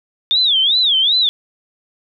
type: tone with vibrato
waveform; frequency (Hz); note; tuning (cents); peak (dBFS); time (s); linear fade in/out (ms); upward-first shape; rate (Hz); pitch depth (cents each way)
sine; 3520; A7; 0; -11; 0.31-1.29; 0; sine; 2.6; 240
effects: none